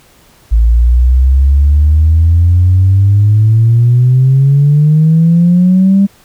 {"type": "exponential sweep", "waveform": "sine", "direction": "up", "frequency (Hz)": [54.9, 200], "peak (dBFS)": -3, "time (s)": [0.51, 6.07], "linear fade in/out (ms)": 20, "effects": ["tanh soft clip ceiling 0 dBFS", "pink hiss -45 dBFS RMS until 6.24 s"]}